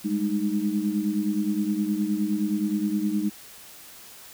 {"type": "tone cluster", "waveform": "sine", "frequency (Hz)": [201.3, 210.9, 309.8], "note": ["G3", "G#3", "D#4"], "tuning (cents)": [46, 27, -7], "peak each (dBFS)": -27, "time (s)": [0.04, 3.3], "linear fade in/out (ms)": 20, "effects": ["white hiss -46 dBFS RMS until 4.33 s"]}